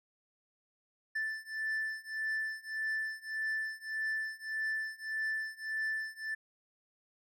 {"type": "beating tone pair", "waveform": "triangle", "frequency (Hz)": [1760, 1761.7], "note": ["A6", "A6"], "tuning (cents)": [0, 2], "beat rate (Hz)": 1.7, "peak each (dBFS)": [-36, -35], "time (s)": [1.15, 6.35], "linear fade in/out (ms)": 10, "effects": []}